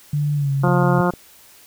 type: tone with pitch glide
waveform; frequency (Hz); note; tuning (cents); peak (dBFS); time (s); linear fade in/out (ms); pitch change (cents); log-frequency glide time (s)
sine; 146.83 to 137.79; D3 to C#3; 0 to -10; -17; 0.13-1.01; 5; -110; 0.35-0.51
type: harmonic tone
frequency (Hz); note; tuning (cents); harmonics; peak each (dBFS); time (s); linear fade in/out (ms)
177.1; F3; +24; 1 / 2 / 3 / 4 / 5 / 6 / 7 / 8; -19 / -22 / -24 / -25 / -26 / -27 / -27 / -28; 0.63-1.11; 10
type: click train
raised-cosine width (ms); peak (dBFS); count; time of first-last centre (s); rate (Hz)
2; -19; 4; 0.68-1.137; 6.56
effects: white hiss -48 dBFS RMS until 1.66 s